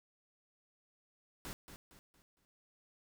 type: noise with echo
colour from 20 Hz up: pink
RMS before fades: -45 dBFS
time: 1.45-1.53 s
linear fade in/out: 0 ms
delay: 230 ms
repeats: 4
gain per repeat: -8 dB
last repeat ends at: 2.45 s
effects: none